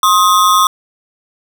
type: ring-modulated tone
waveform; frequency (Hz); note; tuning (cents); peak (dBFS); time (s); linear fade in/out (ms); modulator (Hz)
square; 1162; D6; -19; -5; 0.03-0.67; 2; 95.3
effects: none